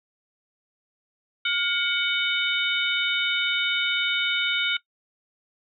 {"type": "tone cluster", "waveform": "sine", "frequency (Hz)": [1423, 2241, 3006, 3681], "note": ["F6", "C#7", "F#7", "A#7"], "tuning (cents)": [32, 18, 27, -23], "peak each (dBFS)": -27, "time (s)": [1.45, 4.77], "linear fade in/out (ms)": 5, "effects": ["noise-tail reverb RT60 0.1 s tail -19 dB re dry"]}